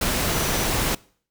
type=tone in noise; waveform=sine; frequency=5920 Hz; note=F#8; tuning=in tune; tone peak=-34 dBFS; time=0.34-0.66 s; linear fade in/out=5 ms; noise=pink; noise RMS=-23 dBFS; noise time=0.01-0.95 s; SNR=-14 dB; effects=noise-tail reverb RT60 0.5 s tail -23 dB re dry